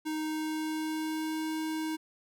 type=tone with pitch glide; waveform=square; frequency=311.1 to 315.1 Hz; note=D#4 to D#4; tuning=0 to +22 cents; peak=-32 dBFS; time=0.05-1.97 s; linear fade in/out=20 ms; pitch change=+22 cents; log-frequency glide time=0.22-1.48 s; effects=none

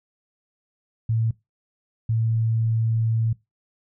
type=tone pair in turn; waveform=sine; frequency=112.9 / 112.9 Hz; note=A2 / A2; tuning=+45 / +45 cents; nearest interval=unison; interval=0 cents; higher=neither; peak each=-19 dBFS; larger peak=neither; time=1.09-1.31 / 2.09-3.33 s; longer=second; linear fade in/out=5 ms; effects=noise-tail reverb RT60 0.2 s tail -21 dB re dry

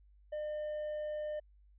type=tone; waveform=triangle; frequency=604 Hz; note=D5; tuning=48 cents sharp; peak=-34 dBFS; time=0.32-1.4 s; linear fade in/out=10 ms; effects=added 50 Hz sine -60 dBFS peak until 1.78 s + resampled to 8000 Hz

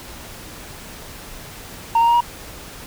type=tone with pitch steps; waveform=sine; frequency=920 / 930.7 / 941.5 / 952.4 Hz; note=A#5 / A#5 / A#5 / A#5; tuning=-23 / -3 / +17 / +37 cents; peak=-9 dBFS; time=1.95-2.206 s; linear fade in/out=5 ms; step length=64 ms; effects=tanh soft clip ceiling -11 dBFS + pink hiss -37 dBFS RMS until 2.86 s

